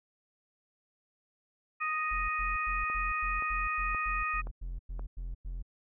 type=harmonic tone; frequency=622.3 Hz; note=D#5; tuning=in tune; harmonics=2 / 3 / 4; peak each=-32 / -37 / -35 dBFS; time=1.8-4.42 s; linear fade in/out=20 ms
type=tone bursts; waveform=triangle; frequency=43.03 Hz; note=F1; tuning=25 cents flat; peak=-33 dBFS; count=13; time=2.11-5.626 s; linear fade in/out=10 ms; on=180 ms; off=98 ms
type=click train; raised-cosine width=1 ms; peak=-31 dBFS; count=5; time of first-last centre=2.9-4.994 s; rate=1.91 Hz
effects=none